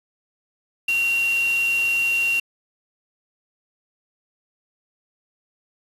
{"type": "tone in noise", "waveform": "sine", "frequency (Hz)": 2753, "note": "F7", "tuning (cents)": -25, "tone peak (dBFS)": -18, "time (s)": [0.88, 2.4], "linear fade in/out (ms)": 5, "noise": "white", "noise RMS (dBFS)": -35, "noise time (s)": [0.88, 2.4], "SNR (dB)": 14, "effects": ["resampled to 32000 Hz"]}